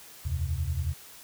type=tone cluster; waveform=sine; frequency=76.4 / 87.4 / 129.3 Hz; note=D#2 / F2 / C3; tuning=-31 / +2 / -20 cents; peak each=-30 / -31 / -34 dBFS; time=0.25-0.94 s; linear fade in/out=10 ms; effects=white hiss -49 dBFS RMS until 1.23 s